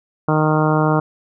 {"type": "harmonic tone", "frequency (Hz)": 154.5, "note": "D#3", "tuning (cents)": -12, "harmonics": [1, 2, 3, 4, 5, 6, 7, 8, 9], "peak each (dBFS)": [-17, -20, -22, -23, -24, -25, -25, -26, -27], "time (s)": [0.28, 1], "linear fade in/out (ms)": 5, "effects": []}